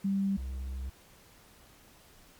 sine / triangle tone pair in turn, 196 / 65.41 Hz, G3 / C2, 0 / 0 cents, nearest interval octave + perfect fifth, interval 1900 cents, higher first, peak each -26 / -32 dBFS, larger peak first, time 0.04-0.37 / 0.37-0.9 s, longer second, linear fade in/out 10 ms, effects pink hiss -58 dBFS RMS until 2.39 s + MP3 96 kbps

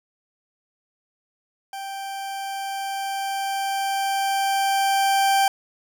40% pulse tone with level ramp, 784 Hz, G5, in tune, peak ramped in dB -30 to -15 dBFS, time 1.73-5.48 s, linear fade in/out 2 ms, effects none

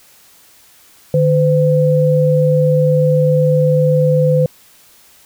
sine tone pair together, 151.33 / 509 Hz, D#3 / C5, -48 / -48 cents, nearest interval octave + major sixth, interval 2100 cents, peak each -12 dBFS, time 1.14-4.46 s, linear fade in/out 2 ms, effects white hiss -47 dBFS RMS until 5.25 s

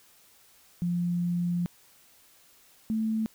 sine tone pair in turn, 174.61 / 220.4 Hz, F3 / A3, 0 / +3 cents, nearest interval major third, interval 403 cents, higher second, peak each -25 dBFS, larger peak neither, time 0.82-1.66 / 2.9-3.26 s, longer first, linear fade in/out 0 ms, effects white hiss -59 dBFS RMS until 3.34 s

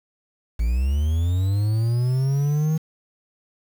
triangle linear sweep, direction up, 54.1 to 159.7 Hz, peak -16 dBFS, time 0.59-2.78 s, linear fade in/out 10 ms, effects 7-bit

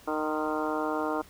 harmonic tone with a mistuned harmonic, 154.3 Hz, D#3, 14 cents flat, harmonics 2 / 3 / 4 / 5 / 6 / 7 / 8 / 9, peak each -32 / -34 / -35 / -36 / -37 / -37 / -38 / -39 dBFS, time 0.07-1.22 s, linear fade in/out 10 ms, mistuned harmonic 7, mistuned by -41 cents, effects pink hiss -54 dBFS RMS until 1.29 s

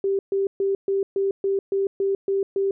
sine tone bursts, 392 Hz, G4, in tune, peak -19 dBFS, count 10, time 0.04-2.71 s, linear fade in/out 2 ms, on 150 ms, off 130 ms, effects none

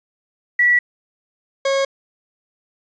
sine / 40% pulse tone pair in turn, 1946 / 546.1 Hz, B6 / C#5, -26 / -26 cents, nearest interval octave + minor seventh, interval 2200 cents, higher first, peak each -11 / -15 dBFS, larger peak first, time 0.59-0.79 / 1.65-1.85 s, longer neither, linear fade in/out 5 ms, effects resampled to 16000 Hz + 8-bit

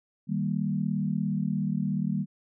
sine chord, Eb major, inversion none, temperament equal, 155.56 / 196 / 233.1 Hz, Eb3 / G3 / Bb3, 0 / 0 / 0 cents, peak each -30 / -28 / -32 dBFS, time 0.27-2.26 s, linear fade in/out 50 ms, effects none

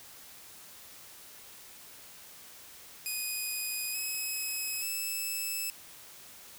5% pulse tone with pitch steps, 2489 / 2556 / 2625 Hz, D#7 / D#7 / E7, 0 / +46 / -8 cents, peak -24 dBFS, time 3.06-5.7 s, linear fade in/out 0 ms, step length 880 ms, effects white hiss -51 dBFS RMS until 6.58 s

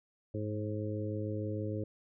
harmonic tone with a mistuned harmonic, 106.4 Hz, G#2, 42 cents sharp, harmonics 1 / 2 / 3 / 4 / 5, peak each -36 / -43 / -40 / -42 / -42 dBFS, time 0.34-1.84 s, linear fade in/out 5 ms, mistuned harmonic 1, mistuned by -36 cents, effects none

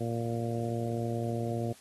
harmonic tone, 116.54 Hz, A#2, in tune, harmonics 1 / 2 / 3 / 4 / 5 / 6, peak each -33 / -36 / -38 / -39 / -40 / -41 dBFS, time 0-1.73 s, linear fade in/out 10 ms, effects white hiss -56 dBFS RMS until 1.8 s + AAC 32 kbps

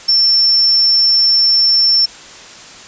sine tone, 5390 Hz, E8, 38 cents sharp, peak -8 dBFS, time 0.08-2.06 s, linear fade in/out 10 ms, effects white hiss -35 dBFS RMS until 2.87 s + resampled to 16000 Hz

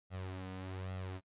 sawtooth tone with flanger, 93.5 Hz, F#2, 19 cents sharp, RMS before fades -43 dBFS, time 0.1-1.21 s, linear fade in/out 50 ms, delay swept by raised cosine 1.5 to 4.1 ms, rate 1.2 Hz, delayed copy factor +0.6, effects noise-tail reverb RT60 0.1 s tail -23 dB re dry + resampled to 8000 Hz

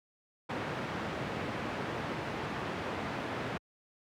pink band-pass noise, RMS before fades -37 dBFS, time 0.49-3.58 s, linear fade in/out 10 ms, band 120 to 2200 Hz, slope 12 dB/octave, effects high-pass 60 Hz 12 dB/octave

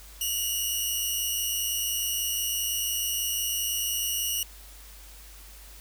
10% pulse tone pair together, 2835 / 2941 Hz, F7 / F#7, +25 / -11 cents, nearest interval minor second, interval 64 cents, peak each -21 dBFS, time 0.21-4.43 s, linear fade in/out 2 ms, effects added 50 Hz sine -47 dBFS peak until 5.8 s + white hiss -50 dBFS RMS until 5.8 s

